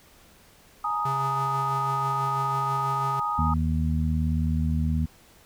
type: chord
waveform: sine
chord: Ab suspended second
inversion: none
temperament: equal with one note detuned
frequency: 838.8 / 932.3 / 1244.5 Hz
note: Ab5 / Bb5 / Eb6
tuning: +17 / 0 / 0 cents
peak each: -31 / -32 / -26 dBFS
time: 0.84-3.54 s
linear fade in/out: 5 ms
type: tone with tremolo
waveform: square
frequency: 135.7 Hz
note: C#3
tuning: 36 cents flat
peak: -30 dBFS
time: 1.05-3.2 s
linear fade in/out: 5 ms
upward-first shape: sine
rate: 6.1 Hz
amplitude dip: 30%
type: harmonic tone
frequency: 78.8 Hz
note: D#2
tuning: 23 cents sharp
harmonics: 1 / 2 / 3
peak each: -24 / -27 / -29 dBFS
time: 3.38-5.06 s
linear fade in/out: 10 ms
effects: pink hiss -55 dBFS RMS until 5.45 s